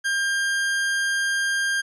40% pulse tone, 1600 Hz, G6, 35 cents sharp, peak -20 dBFS, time 0.04-1.82 s, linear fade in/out 20 ms, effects resampled to 24000 Hz

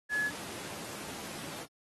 sine tone in noise, 1700 Hz, G#6, 40 cents sharp, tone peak -28 dBFS, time 0.09-0.31 s, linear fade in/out 50 ms, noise pink, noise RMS -42 dBFS, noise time 0.09-1.67 s, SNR +11 dB, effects high-pass 150 Hz 12 dB/octave + AAC 32 kbps

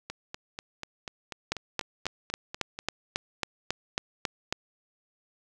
two click trains, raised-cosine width 0.2 ms, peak -19 / -10 dBFS, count 12 / 12, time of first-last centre 0.1-2.789 / 1.52-4.525 s, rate 4.09 / 3.66 Hz, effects none

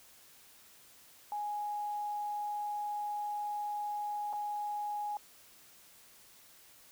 sine tone with dropouts, 830.6 Hz, G#5, in tune, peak -34 dBFS, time 1.32-5.17 s, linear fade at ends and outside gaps 1 ms, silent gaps 4.329-4.334 s, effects white hiss -59 dBFS RMS until 6.91 s

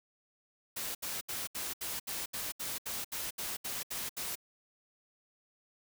white noise bursts, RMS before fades -38 dBFS, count 14, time 0.76-4.356 s, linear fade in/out 10 ms, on 190 ms, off 72 ms, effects none

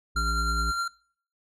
harmonic tone, 56.8 Hz, A#1, 44 cents flat, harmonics 1 / 3 / 5 / 7, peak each -27 / -39 / -43 / -47 dBFS, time 0.15-0.72 s, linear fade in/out 20 ms
square tone with tremolo, 1379 Hz, F6, 22 cents flat, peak -25 dBFS, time 0.16-0.88 s, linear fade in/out 5 ms, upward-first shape sine, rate 9.7 Hz, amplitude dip 30%
effects noise-tail reverb RT60 0.5 s tail -22 dB re dry + low-pass 8000 Hz 12 dB/octave

